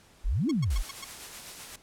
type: exponential two-way sweep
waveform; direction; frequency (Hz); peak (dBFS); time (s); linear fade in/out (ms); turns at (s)
sine; up then down; 30.87 to 349.2 to 30.87; -24; 0.24-0.83; 20; 0.49
type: tone bursts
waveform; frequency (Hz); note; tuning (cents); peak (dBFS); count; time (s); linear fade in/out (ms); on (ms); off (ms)
10% pulse; 1095; C#6; -22; -28; 5; 0.49-1.045; 5; 23; 110
type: noise with tremolo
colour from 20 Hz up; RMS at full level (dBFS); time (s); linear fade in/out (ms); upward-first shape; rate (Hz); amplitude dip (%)
white; -41; 0.7-1.76; 5; sine; 7.9; 35
effects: pink hiss -58 dBFS RMS until 1.82 s + low-pass 11000 Hz 12 dB/octave